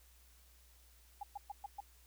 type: tone bursts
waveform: sine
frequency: 814 Hz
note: G#5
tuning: 35 cents flat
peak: -40 dBFS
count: 5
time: 1.21-1.805 s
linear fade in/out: 5 ms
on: 23 ms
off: 120 ms
effects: added 60 Hz sine -63 dBFS peak until 2.06 s + white hiss -67 dBFS RMS until 2.06 s